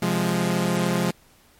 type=chord; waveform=sawtooth; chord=F minor; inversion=second; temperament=equal; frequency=130.81 / 174.61 / 207.7 Hz; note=C3 / F3 / Ab3; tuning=0 / 0 / 0 cents; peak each=-25 / -19 / -21 dBFS; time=0.02-1.11 s; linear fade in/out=5 ms; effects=pink hiss -56 dBFS RMS until 1.59 s + MP3 64 kbps